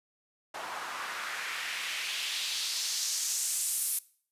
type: noise with band-pass filter sweep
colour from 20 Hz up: white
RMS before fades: -34 dBFS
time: 0.54-3.99 s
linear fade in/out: 5 ms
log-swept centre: 890 to 11000 Hz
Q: 1.7
effects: noise-tail reverb RT60 0.5 s tail -21 dB re dry + resampled to 32000 Hz